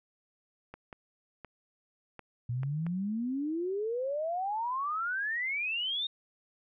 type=clicks; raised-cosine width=0.5 ms; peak=-29 dBFS; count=6; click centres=0.74 / 0.928 / 1.447 / 2.193 / 2.633 / 2.866 s
type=exponential sweep; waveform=sine; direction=up; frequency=117 to 3729 Hz; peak=-30 dBFS; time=2.49-6.07 s; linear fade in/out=5 ms
effects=none